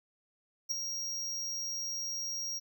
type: tone with ADSR envelope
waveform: square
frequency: 5630 Hz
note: F8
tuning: 13 cents sharp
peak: -28 dBFS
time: 0.69-2.6 s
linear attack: 23 ms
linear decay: 9 ms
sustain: -7 dB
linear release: 27 ms
effects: none